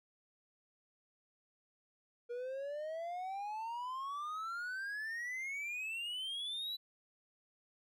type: exponential sweep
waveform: triangle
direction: up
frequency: 473.2 to 3992 Hz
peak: -37 dBFS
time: 2.29-6.77 s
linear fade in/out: 20 ms
effects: none